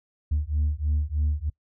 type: beating tone pair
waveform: sine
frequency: 73.42 / 76.62 Hz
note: D2 / D#2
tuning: 0 / -26 cents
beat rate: 3.2 Hz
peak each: -24 dBFS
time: 0.31-1.5 s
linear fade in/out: 10 ms
effects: noise-tail reverb RT60 0.1 s tail -24 dB re dry + tanh soft clip ceiling -18 dBFS